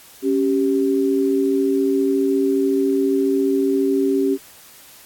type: tone pair together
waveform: sine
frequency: 275.5 / 389.9 Hz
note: C#4 / G4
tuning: -11 / -9 cents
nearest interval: tritone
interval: 602 cents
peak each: -18 dBFS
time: 0.22-4.38 s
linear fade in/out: 50 ms
effects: white hiss -45 dBFS RMS until 5.05 s + AAC 64 kbps